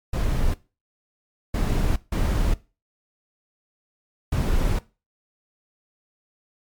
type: noise bursts at uneven times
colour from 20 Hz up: brown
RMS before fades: -21 dBFS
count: 4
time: 0.13-0.54 / 1.54-1.96 / 2.12-2.54 / 4.32-4.79 s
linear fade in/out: 5 ms
effects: noise-tail reverb RT60 0.3 s tail -19 dB re dry + MP3 96 kbps